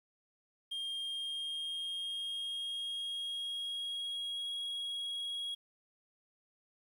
triangle tone with pitch glide, 3215 to 3307 Hz, G7 to G#7, +43 to -8 cents, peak -35 dBFS, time 0.71-5.55 s, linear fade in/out 10 ms, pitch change +49 cents, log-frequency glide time 1.01-4.53 s, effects 11-bit

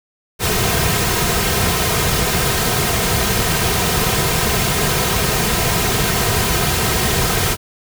pink noise with comb filter, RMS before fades -17 dBFS, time 0.39-7.57 s, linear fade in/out 50 ms, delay 3.5 ms, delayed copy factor -0.6, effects none

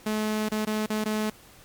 sawtooth tone with dropouts, 214.8 Hz, A3, 41 cents flat, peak -21 dBFS, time 0.06-1.3 s, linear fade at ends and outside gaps 5 ms, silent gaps 0.488-0.517 / 0.651-0.67 / 0.862-0.9 / 1.042-1.057 s, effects pink hiss -52 dBFS RMS until 1.64 s + MP3 96 kbps

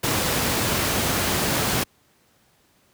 pink noise, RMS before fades -22 dBFS, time 0.03-1.84 s, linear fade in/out 10 ms, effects pink hiss -61 dBFS RMS until 2.93 s + high-pass 80 Hz 12 dB/octave

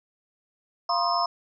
sine tone cluster, 694 / 970 / 1060 / 1233 / 5240 Hz, F5 / B5 / C6 / D#6 / E8, -11 / -31 / +22 / -16 / -11 cents, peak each -27 / -29 / -26 / -31 / -30 dBFS, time 0.89-1.26 s, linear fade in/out 5 ms, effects none

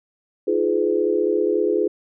sine chord, F half-diminished seventh, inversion third, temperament just, 314.3 / 349.2 / 419.1 / 502.9 Hz, Eb4 / F4 / Ab4 / Cb5, +18 / 0 / +16 / +31 cents, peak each -26 / -22 / -20 / -25 dBFS, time 0.47-1.88 s, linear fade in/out 10 ms, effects none

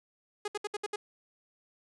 sawtooth tone bursts, 415.3 Hz, G#4, in tune, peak -28 dBFS, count 6, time 0.45-0.96 s, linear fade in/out 5 ms, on 30 ms, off 66 ms, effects resampled to 24000 Hz + 10-bit

